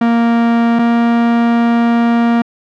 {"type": "tone pair in turn", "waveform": "45% pulse", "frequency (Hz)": [233.1, 234.3], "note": ["A#3", "A#3"], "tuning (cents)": [0, 9], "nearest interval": "unison", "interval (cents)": 9, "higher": "second", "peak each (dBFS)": -9, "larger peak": "neither", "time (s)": [[0.01, 0.79], [0.79, 2.42]], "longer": "second", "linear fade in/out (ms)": 5, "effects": ["low-pass 2000 Hz 12 dB/octave"]}